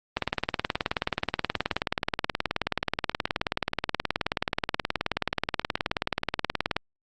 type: click train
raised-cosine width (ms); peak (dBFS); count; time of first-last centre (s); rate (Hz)
0.3; -8; 125; 0.17-6.766; 18.8
effects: Opus 32 kbps